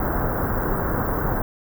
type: band-stop noise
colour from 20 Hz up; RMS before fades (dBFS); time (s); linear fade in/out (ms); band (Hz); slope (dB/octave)
pink; -23; 0-1.42; 2; 1600 to 15000; 48
effects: none